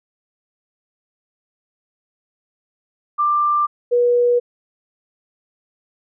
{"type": "tone pair in turn", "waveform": "sine", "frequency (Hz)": [1185, 484.3], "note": ["D6", "B4"], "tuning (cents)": [15, -34], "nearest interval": "octave + minor third", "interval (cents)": 1549, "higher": "first", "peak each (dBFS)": [-14, -12], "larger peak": "second", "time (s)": [[3.18, 3.67], [3.91, 4.4]], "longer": "neither", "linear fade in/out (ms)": 20, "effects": []}